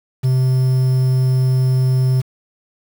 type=tone with quantisation; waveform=triangle; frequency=129.3 Hz; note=C3; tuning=20 cents flat; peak=-10 dBFS; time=0.23-2.22 s; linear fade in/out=20 ms; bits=6; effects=none